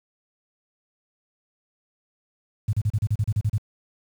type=tone bursts; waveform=sine; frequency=105.3 Hz; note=G#2; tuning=24 cents sharp; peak=-18 dBFS; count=11; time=2.68-3.577 s; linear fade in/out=5 ms; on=47 ms; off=38 ms; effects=high-pass 60 Hz 12 dB/octave + 8-bit